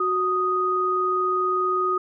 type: tone pair together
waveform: sine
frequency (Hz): 369.4 / 1244.5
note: F#4 / D#6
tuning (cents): -3 / 0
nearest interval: octave + major sixth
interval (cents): 2103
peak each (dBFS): -25 / -21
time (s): 0-1.98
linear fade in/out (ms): 5
effects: none